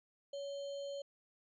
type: tone with sample-and-hold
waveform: sine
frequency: 562 Hz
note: C#5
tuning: 24 cents sharp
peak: -40 dBFS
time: 0.33-1.02 s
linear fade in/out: 5 ms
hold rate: 3675 Hz
effects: resampled to 16000 Hz